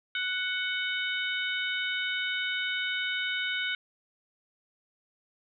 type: harmonic tone with a mistuned harmonic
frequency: 740 Hz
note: F#5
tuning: in tune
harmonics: 2 / 3 / 4 / 5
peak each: -32 / -34 / -35 / -36 dBFS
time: 0.15-3.75 s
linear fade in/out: 2 ms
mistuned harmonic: 4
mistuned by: +28 cents
effects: none